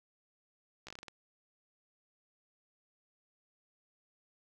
slowing click train, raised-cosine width 0.2 ms, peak -29 dBFS, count 8, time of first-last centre 0.87-1.083 s, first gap 15 ms, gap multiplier 1.23, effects 11-bit

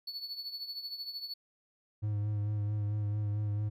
triangle tone with tremolo, 4435 Hz, C#8, in tune, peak -34 dBFS, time 0.07-1.34 s, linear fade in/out 5 ms, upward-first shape triangle, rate 13 Hz, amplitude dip 75%
triangle tone with vibrato, 104.4 Hz, G#2, 10 cents sharp, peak -28 dBFS, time 2.02-3.7 s, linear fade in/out 20 ms, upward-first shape sine, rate 4.5 Hz, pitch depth 27 cents each way
effects none

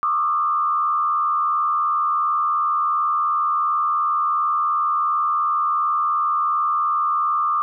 sine tone with frequency modulation, 1200 Hz, D6, 37 cents sharp, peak -17 dBFS, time 0.03-7.62 s, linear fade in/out 0 ms, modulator 81.4 Hz, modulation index 0.86, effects none

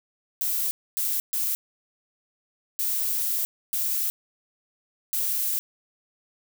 violet noise bursts at uneven times, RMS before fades -26 dBFS, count 6, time 0.41-0.71 / 0.97-1.2 / 1.33-1.55 / 2.79-3.45 / 3.73-4.1 / 5.13-5.59 s, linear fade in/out 0 ms, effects none

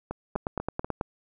two click trains, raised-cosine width 1 ms, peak -18 / -14 dBFS, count 4 / 7, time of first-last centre 0.11-0.845 / 0.36-1.011 s, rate 4.08 / 9.21 Hz, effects none

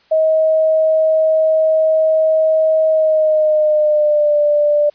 sine tone with pitch glide, 633 to 590.6 Hz, D#5 to D5, +30 to +10 cents, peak -10 dBFS, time 0.11-4.9 s, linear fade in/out 10 ms, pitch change -120 cents, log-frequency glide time 2.88-4.38 s, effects white hiss -54 dBFS RMS until 4.94 s + resampled to 11025 Hz

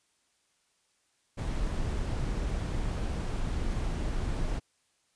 brown noise, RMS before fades -31 dBFS, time 1.37-4.6 s, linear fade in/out 20 ms, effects white hiss -72 dBFS RMS until 5.15 s + resampled to 22050 Hz

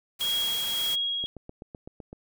white noise, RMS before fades -35 dBFS, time 0.19-0.96 s, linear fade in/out 20 ms
sine tone with tremolo, 3294 Hz, G#7, 15 cents flat, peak -24 dBFS, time 0.21-1.26 s, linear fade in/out 0 ms, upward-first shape triangle, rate 1.7 Hz, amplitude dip 40%
click train, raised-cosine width 2 ms, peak -27 dBFS, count 8, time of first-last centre 1.24-2.129 s, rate 7.87 Hz
effects none

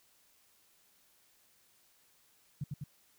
sine tone with echo, 143.6 Hz, D3, 39 cents flat, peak -33 dBFS, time 2.61-2.64 s, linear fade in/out 5 ms, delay 100 ms, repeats 2, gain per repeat -2 dB, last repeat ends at 2.84 s, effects white hiss -68 dBFS RMS until 3.18 s

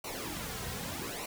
pink noise with flanger, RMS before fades -39 dBFS, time 0.04-1.26 s, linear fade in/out 5 ms, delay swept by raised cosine 0.59 to 3.49 ms, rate 0.82 Hz, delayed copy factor -0.7, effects none

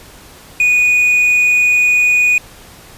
triangle tone with quantisation, 2468 Hz, D#7, 15 cents flat, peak -7 dBFS, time 0.6-2.38 s, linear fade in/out 2 ms, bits 6, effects pink hiss -39 dBFS RMS until 2.97 s + resampled to 32000 Hz

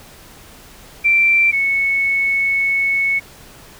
sine tone pair in turn, 2349 / 2207 Hz, D7 / C#7, 0 / -8 cents, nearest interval minor second, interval 108 cents, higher first, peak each -10 / -14 dBFS, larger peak first, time 1.04-1.52 / 1.52-3.2 s, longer second, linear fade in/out 20 ms, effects pink hiss -42 dBFS RMS until 3.79 s

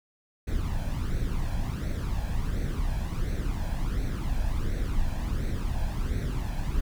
brown noise with flanger, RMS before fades -28 dBFS, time 0.47-6.81 s, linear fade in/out 10 ms, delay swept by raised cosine 0.49 to 1.24 ms, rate 1.4 Hz, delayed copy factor +0.6, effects none

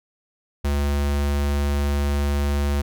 square tone, 71.5 Hz, D2, 46 cents flat, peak -20 dBFS, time 0.64-2.82 s, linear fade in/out 10 ms, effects none

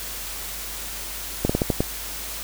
slowing click train, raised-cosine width 2 ms, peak -6 dBFS, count 6, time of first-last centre 1.45-1.805 s, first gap 45 ms, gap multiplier 1.23, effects added 50 Hz sine -40 dBFS peak until 2.43 s + white hiss -33 dBFS RMS until 2.43 s

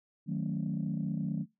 sine chord, D# half-diminished seventh, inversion none, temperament equal with one note detuned, 155.56 / 185 / 220 / 274.6 Hz, D#3 / F#3 / A3 / C#4, 0 / 0 / 0 / -16 cents, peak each -34 / -34 / -36 / -40 dBFS, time 0.26-1.46 s, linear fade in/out 50 ms, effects noise-tail reverb RT60 0.2 s tail -22 dB re dry + tanh soft clip ceiling -23 dBFS

